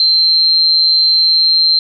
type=tone with amplitude modulation; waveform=sine; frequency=4131 Hz; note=C8; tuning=23 cents flat; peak=-5 dBFS; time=0-1.79 s; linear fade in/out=2 ms; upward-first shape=sine; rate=161 Hz; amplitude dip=60%; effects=none